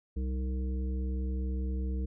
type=harmonic tone with a mistuned harmonic; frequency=65 Hz; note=C2; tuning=11 cents flat; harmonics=1 / 3 / 5 / 7; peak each=-30 / -40 / -44 / -47 dBFS; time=0.16-2.06 s; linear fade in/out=10 ms; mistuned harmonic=5; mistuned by=-67 cents; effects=none